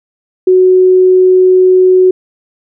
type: tone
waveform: sine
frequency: 370 Hz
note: F#4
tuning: in tune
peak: -3 dBFS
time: 0.47-2.11 s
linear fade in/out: 5 ms
effects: none